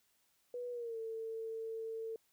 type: tone with pitch glide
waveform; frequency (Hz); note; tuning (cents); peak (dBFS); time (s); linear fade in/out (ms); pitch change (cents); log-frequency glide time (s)
sine; 489.1 to 448.5; B4 to A4; -17 to +33; -39; 0.54-2.16; 2; -150; 0.71-0.98
effects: white hiss -75 dBFS RMS until 2.32 s